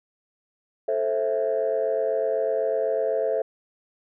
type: chord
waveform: sine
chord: A minor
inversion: none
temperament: just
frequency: 440 / 528 / 660 Hz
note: A4 / C5 / E5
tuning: 0 / +16 / +2 cents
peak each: -25 dBFS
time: 0.88-3.42 s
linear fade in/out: 5 ms
effects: tanh soft clip ceiling -15 dBFS